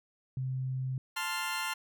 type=tone; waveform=sine; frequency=130.3 Hz; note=C3; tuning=7 cents flat; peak=-31 dBFS; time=0.37-0.98 s; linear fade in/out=2 ms
type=chord; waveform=20% pulse; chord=F major; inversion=first; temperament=equal; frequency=880 / 1046.5 / 1396.9 Hz; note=A5 / C6 / F6; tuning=0 / 0 / 0 cents; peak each=-33 / -32 / -31 dBFS; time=1.16-1.74 s; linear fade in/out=10 ms
effects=none

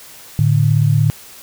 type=tone pair together; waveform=sine; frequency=110.2 / 147.1 Hz; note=A2 / D3; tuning=+3 / +3 cents; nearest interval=perfect fourth; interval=500 cents; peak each=-13 dBFS; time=0.39-1.1 s; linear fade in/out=0 ms; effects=white hiss -39 dBFS RMS until 1.42 s

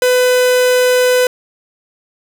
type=tone; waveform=45% pulse; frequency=501 Hz; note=B4; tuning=25 cents sharp; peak=-9 dBFS; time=0.02-1.27 s; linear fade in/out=2 ms; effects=none

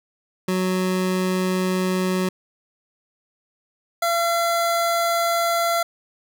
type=tone pair in turn; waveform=25% pulse; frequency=185 / 680.5 Hz; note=F#3 / F5; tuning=0 / -45 cents; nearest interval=octave + major seventh; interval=2255 cents; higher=second; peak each=-16 / -15 dBFS; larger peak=second; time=0.48-2.29 / 4.02-5.83 s; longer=neither; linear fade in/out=5 ms; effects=none

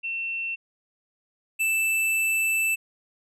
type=tone pair in turn; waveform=sine / square; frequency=2700 / 2646 Hz; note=E7 / E7; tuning=+41 / +6 cents; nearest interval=unison; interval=35 cents; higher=first; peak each=-27 / -22 dBFS; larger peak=second; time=0.03-0.56 / 1.59-2.76 s; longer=second; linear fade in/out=20 ms; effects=resampled to 32000 Hz

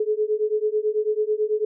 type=beating tone pair; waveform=sine; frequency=422.7 / 431.8 Hz; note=G#4 / A4; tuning=+31 / -33 cents; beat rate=9.1 Hz; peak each=-23 dBFS; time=0-1.65 s; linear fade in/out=5 ms; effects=none

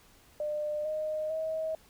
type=tone with pitch steps; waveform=sine; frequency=600 / 617.9 / 636.4 Hz; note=D5 / D#5 / D#5; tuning=+37 / -12 / +39 cents; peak=-30 dBFS; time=0.4-1.75 s; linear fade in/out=2 ms; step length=450 ms; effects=pink hiss -60 dBFS RMS until 1.89 s

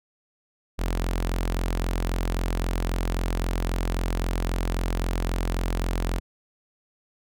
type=tone with notch filter; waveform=sawtooth; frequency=43.76 Hz; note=F1; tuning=4 cents sharp; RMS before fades=-26 dBFS; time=0.78-6.2 s; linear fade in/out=20 ms; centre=120 Hz; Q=1.5; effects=none

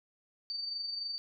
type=tone with amplitude modulation; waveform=sine; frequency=4598 Hz; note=D8; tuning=37 cents flat; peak=-33 dBFS; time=0.5-1.18 s; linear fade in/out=0 ms; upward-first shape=sine; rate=23.5 Hz; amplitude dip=45%; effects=none

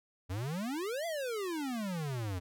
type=exponential two-way sweep; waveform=square; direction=up then down; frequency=86 to 692 to 86 Hz; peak=-35 dBFS; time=0.29-2.4 s; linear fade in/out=20 ms; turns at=1.06 s; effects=none

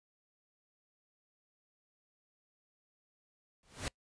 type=noise with exponential growth; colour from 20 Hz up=pink; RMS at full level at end=-34 dBFS; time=3.63-3.88 s; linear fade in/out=1 ms; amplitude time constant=54 ms; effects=noise-tail reverb RT60 0.1 s tail -24 dB re dry + resampled to 22050 Hz

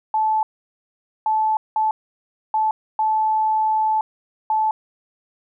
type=tone bursts at uneven times; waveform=sine; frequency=870 Hz; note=A5; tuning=20 cents flat; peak=-16 dBFS; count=6; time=0.14-0.43 / 1.26-1.57 / 1.76-1.91 / 2.54-2.71 / 2.99-4.01 / 4.5-4.71 s; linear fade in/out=2 ms; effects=none

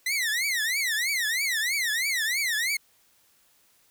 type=tone with vibrato; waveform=sawtooth; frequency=1975.5 Hz; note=B6; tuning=in tune; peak=-21 dBFS; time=0.06-2.77 s; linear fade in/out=5 ms; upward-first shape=triangle; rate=3.1 Hz; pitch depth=290 cents each way; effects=white hiss -63 dBFS RMS until 3.9 s

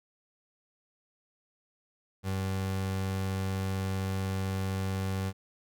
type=tone; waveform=30% pulse; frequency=95.7 Hz; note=G2; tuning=41 cents flat; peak=-27 dBFS; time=2.23-5.33 s; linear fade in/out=50 ms; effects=none

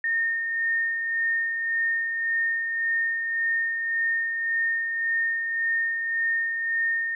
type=tone with tremolo; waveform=sine; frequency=1831 Hz; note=A#6; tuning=32 cents flat; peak=-21 dBFS; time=0.04-7.15 s; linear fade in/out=2 ms; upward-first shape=sine; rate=1.8 Hz; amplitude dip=40%; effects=none

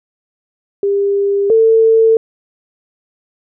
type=tone pair in turn; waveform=sine; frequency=400.1 / 448.1 Hz; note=G4 / A4; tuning=+35 / +32 cents; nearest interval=major second; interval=197 cents; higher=second; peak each=-11 / -6 dBFS; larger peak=second; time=0.83-1.5 / 1.5-2.17 s; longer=neither; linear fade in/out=2 ms; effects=none

